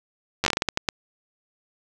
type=slowing click train; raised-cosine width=0.2 ms; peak=-4 dBFS; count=11; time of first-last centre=0.44-0.888 s; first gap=10 ms; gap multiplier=1.31; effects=none